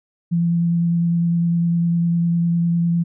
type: tone with vibrato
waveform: sine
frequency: 170 Hz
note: F3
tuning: 46 cents flat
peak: -15 dBFS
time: 0.31-3.04 s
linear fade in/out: 20 ms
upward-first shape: sine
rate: 9.9 Hz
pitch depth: 11 cents each way
effects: none